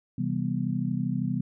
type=chord; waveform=sine; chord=C major seventh; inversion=none; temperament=just; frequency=130.81 / 163.52 / 196.22 / 245.3 Hz; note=C3 / E3 / G3 / B3; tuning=0 / -14 / +2 / -12 cents; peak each=-31 dBFS; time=0.18-1.41 s; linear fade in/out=5 ms; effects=none